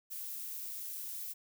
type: noise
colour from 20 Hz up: violet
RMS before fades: -42 dBFS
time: 0.1-1.34 s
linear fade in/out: 20 ms
effects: none